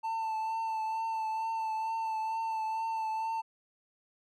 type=tone with vibrato; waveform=triangle; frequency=889 Hz; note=A5; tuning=18 cents sharp; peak=-29 dBFS; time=0.03-3.42 s; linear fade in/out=20 ms; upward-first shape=triangle; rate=2.2 Hz; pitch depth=28 cents each way; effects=none